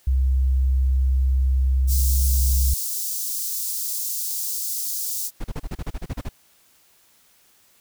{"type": "tone", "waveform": "sine", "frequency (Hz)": 65.41, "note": "C2", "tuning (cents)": 0, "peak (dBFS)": -16, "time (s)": [0.07, 2.74], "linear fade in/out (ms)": 5}
{"type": "high-pass noise", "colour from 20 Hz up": "white", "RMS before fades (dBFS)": -27, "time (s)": [1.87, 5.31], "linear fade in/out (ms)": 50, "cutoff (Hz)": 5100, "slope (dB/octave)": 24}
{"type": "noise bursts", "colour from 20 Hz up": "brown", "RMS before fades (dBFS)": -27, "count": 12, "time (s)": [5.4, 6.291], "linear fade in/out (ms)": 10, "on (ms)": 44, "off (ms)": 33}
{"effects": ["white hiss -58 dBFS RMS until 7.8 s"]}